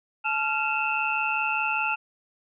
sine tone cluster, 865 / 1382 / 2574 / 2719 Hz, A5 / F6 / E7 / F7, -30 / -19 / -42 / -47 cents, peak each -29 dBFS, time 0.24-1.96 s, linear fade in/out 20 ms, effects none

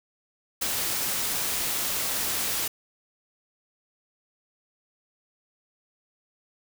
white noise with ADSR envelope, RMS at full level -26 dBFS, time 0.61-2.68 s, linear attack 13 ms, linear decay 19 ms, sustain -2 dB, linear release 6 ms, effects none

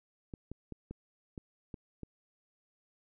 clicks, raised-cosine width 3 ms, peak -29 dBFS, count 7, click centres 0.338 / 0.516 / 0.723 / 0.91 / 1.378 / 1.742 / 2.033 s, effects none

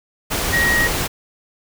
sine tone in noise, 1891 Hz, A#6, 24 cents sharp, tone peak -15 dBFS, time 0.52-0.88 s, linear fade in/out 20 ms, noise pink, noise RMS -21 dBFS, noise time 0.3-1.08 s, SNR +3 dB, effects none

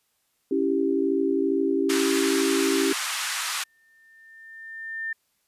sine chord, C# diminished, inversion none, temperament equal, 277.2 / 329.6 / 392 Hz, C#4 / E4 / G4, 0 / 0 / 0 cents, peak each -25 / -26 / -24 dBFS, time 0.51-2.93 s, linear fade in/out 5 ms
pink band-pass noise, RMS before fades -29 dBFS, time 1.89-3.64 s, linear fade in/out 10 ms, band 1100 to 11000 Hz, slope 24 dB/octave
sine tone with exponential growth, 1800 Hz, A6, 39 cents sharp, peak -26 dBFS, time 3.52-5.13 s, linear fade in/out 5 ms, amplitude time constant 350 ms
effects white hiss -71 dBFS RMS until 5.47 s + resampled to 32000 Hz

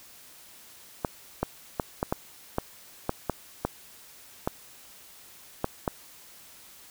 clicks, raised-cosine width 1 ms, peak -11 dBFS, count 12, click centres 1.048 / 1.43 / 1.798 / 2.029 / 2.125 / 2.584 / 3.094 / 3.297 / 3.65 / 4.475 / 5.644 / 5.878 s, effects white hiss -51 dBFS RMS until 6.9 s

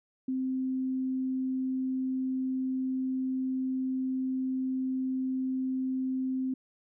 sine tone, 260.4 Hz, C4, 8 cents flat, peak -28 dBFS, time 0.28-6.54 s, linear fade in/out 5 ms, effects none

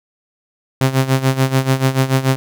sawtooth tone with tremolo, 132.5 Hz, C3, 22 cents sharp, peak -6 dBFS, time 0.81-2.36 s, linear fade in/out 0 ms, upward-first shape sine, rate 6.9 Hz, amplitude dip 80%, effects none

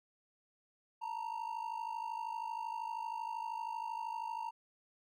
triangle ring-modulated tone, 919 Hz, A#5, 25 cents flat, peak -33 dBFS, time 1.01-4.51 s, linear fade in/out 20 ms, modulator 26.4 Hz, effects none

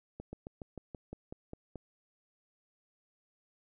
slowing click train, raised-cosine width 2 ms, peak -29 dBFS, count 10, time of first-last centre 0.2-1.757 s, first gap 130 ms, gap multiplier 1.07, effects none

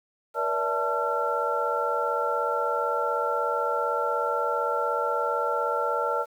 sine tone cluster, 475.8 / 573 / 649 / 880 / 1361 Hz, A#4 / D5 / E5 / A5 / F6, +35 / -43 / -27 / 0 / -45 cents, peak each -30 / -30 / -34 / -30 / -28 dBFS, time 0.34-6.26 s, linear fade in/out 50 ms, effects 9-bit

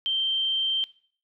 sine tone, 3136 Hz, G7, in tune, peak -23 dBFS, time 0.06-0.84 s, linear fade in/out 0 ms, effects noise-tail reverb RT60 0.5 s tail -19 dB re dry

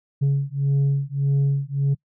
sine beating tone pair, 138.59 / 140.29 Hz, C#3 / C#3, 0 / +21 cents, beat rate 1.7 Hz, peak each -19 dBFS, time 0.21-1.95 s, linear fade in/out 20 ms, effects noise-tail reverb RT60 0.1 s tail -25 dB re dry + tanh soft clip ceiling -15 dBFS

